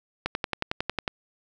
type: click train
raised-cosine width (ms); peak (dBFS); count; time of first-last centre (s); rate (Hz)
0.3; -10; 10; 0.26-1.078; 11
effects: none